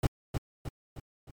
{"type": "noise with echo", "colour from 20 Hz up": "brown", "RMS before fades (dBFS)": -24, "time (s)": [0.03, 0.07], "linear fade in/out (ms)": 5, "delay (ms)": 310, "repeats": 4, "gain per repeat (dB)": -6, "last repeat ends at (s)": 1.31, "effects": ["MP3 96 kbps"]}